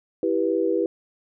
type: chord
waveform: sine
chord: E minor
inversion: none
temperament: equal with one note detuned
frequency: 329.6 / 392 / 488.8 Hz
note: E4 / G4 / B4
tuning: 0 / 0 / -18 cents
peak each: -24 dBFS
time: 0.23-0.86 s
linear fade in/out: 2 ms
effects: none